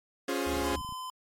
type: chord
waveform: sawtooth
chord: Db major seventh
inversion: none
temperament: equal with one note detuned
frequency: 277.2 / 353.3 / 415.3 / 523.3 Hz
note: Db4 / F4 / Ab4 / C5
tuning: 0 / +20 / 0 / 0 cents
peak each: -29 / -30 / -31 / -34 dBFS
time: 0.28-0.76 s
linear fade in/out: 5 ms
type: harmonic tone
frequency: 72.9 Hz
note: D2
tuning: 12 cents flat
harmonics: 1 / 3 / 4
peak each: -37 / -47 / -49 dBFS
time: 0.46-0.81 s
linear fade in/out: 10 ms
type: clicks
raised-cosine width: 5 ms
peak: -34 dBFS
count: 9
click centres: 0.535 / 0.571 / 0.622 / 0.731 / 0.779 / 0.812 / 0.848 / 0.891 / 0.924 s
type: tone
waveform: square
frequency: 1022 Hz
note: C6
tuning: 41 cents flat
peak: -37 dBFS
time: 0.64-1.1 s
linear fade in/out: 2 ms
effects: MP3 64 kbps